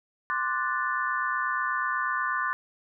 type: chord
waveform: sine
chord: D dominant seventh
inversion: third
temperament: equal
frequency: 1046.5 / 1174.7 / 1480 / 1760 Hz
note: C6 / D6 / F#6 / A6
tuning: 0 / 0 / 0 / 0 cents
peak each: -31 dBFS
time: 0.3-2.53 s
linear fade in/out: 0 ms
effects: none